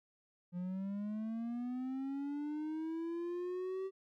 triangle linear sweep, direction up, 174.61 to 386.4 Hz, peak -35 dBFS, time 0.52-3.91 s, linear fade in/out 50 ms, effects none

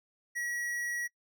sine tone with tanh clipping, 1919 Hz, A#6, 50 cents sharp, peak -34 dBFS, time 0.35-1.08 s, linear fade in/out 20 ms, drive 17 dB, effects noise-tail reverb RT60 0.1 s tail -25 dB re dry

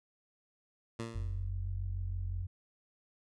15% pulse tone with exponential decay, 114.8 Hz, A#2, 26 cents flat, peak -29 dBFS, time 0.99-1.5 s, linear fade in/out 5 ms, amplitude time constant 110 ms
sine tone, 45.53 Hz, F#1, 27 cents flat, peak -37 dBFS, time 1.14-2.44 s, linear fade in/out 20 ms
sine tone with pitch glide, 92.5 to 90.44 Hz, F#2 to F#2, 0 to -39 cents, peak -36 dBFS, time 1.15-2.47 s, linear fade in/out 10 ms, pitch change -39 cents, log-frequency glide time 1.77-2.35 s
effects resampled to 22050 Hz

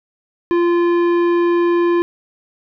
sine tone with tanh clipping, 345.4 Hz, F4, 19 cents flat, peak -14 dBFS, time 0.51-2.02 s, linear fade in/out 0 ms, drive 13 dB, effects none

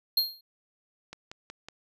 square tone with exponential decay, 4227 Hz, C8, 17 cents sharp, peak -19 dBFS, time 0.17-0.41 s, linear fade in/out 5 ms, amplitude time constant 52 ms
click train, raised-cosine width 0.2 ms, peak -24 dBFS, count 4, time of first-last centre 1.13-1.686 s, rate 5.4 Hz
effects none

